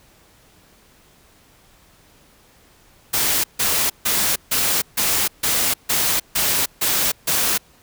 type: noise bursts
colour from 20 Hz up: white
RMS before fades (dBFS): -19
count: 10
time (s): 3.13-7.58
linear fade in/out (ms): 10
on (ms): 310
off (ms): 150
effects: pink hiss -53 dBFS RMS until 7.82 s